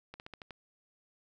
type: slowing click train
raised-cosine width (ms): 0.3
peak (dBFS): -29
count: 6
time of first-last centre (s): 0.14-0.507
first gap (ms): 59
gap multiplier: 1.11
effects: none